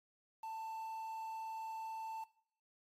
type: tone with quantisation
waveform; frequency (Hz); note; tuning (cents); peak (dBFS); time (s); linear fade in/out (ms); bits
triangle; 889; A5; +18; -40; 0.43-2.24; 5; 10
effects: noise-tail reverb RT60 0.6 s tail -18 dB re dry + MP3 64 kbps